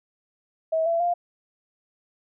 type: tone with pitch steps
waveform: sine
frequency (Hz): 644 / 671 / 699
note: E5 / E5 / F5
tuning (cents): -41 / +31 / +1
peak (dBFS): -20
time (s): 0.72-1.14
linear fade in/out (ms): 10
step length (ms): 140
effects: none